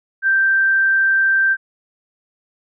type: tone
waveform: sine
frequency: 1568 Hz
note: G6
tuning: in tune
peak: -12 dBFS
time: 0.22-1.57 s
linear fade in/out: 50 ms
effects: none